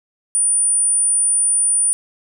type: tone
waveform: sine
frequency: 9400 Hz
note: D9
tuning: 1 cent sharp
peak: -13 dBFS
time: 0.35-1.93 s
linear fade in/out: 0 ms
effects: none